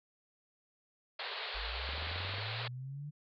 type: band-pass noise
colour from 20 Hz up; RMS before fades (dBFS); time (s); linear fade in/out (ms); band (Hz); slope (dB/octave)
white; -41; 1.19-2.68; 5; 400 to 4500; 96
type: linear sweep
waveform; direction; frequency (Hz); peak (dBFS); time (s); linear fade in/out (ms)
sine; up; 46.25 to 150; -40; 1.54-3.11; 20
type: click train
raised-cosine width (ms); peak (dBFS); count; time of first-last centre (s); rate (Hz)
2; -38; 12; 1.89-2.383; 22.3
effects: none